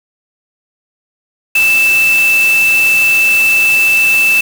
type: tone in noise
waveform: sine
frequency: 2643 Hz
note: E7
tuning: 4 cents sharp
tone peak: -7 dBFS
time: 1.55-4.41 s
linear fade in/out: 5 ms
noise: white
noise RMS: -21 dBFS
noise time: 1.55-4.41 s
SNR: +11 dB
effects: none